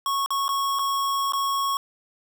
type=tone with dropouts; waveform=square; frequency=1102 Hz; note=C#6; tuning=11 cents flat; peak=-23 dBFS; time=0.06-1.77 s; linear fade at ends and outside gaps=1 ms; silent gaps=0.261-0.305 / 0.481-0.49 / 0.788-0.792 / 1.322-1.334 s; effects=none